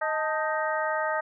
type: harmonic tone with a mistuned harmonic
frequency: 312.2 Hz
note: D#4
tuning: 6 cents sharp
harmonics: 2 / 3 / 4 / 5 / 6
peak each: -29 / -31 / -32 / -33 / -34 dBFS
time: 0.01-1.21 s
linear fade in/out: 10 ms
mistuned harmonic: 3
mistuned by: -90 cents
effects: none